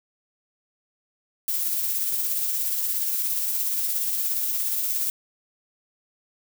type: noise with tremolo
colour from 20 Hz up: violet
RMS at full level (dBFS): -24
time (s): 1.48-5.1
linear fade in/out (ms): 0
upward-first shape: triangle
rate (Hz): 17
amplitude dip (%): 35
effects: none